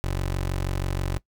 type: tone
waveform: 20% pulse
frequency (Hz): 46.25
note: F#1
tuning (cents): 0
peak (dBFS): -20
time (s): 0.04-1.18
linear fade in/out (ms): 0
effects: noise-tail reverb RT60 0.1 s tail -19 dB re dry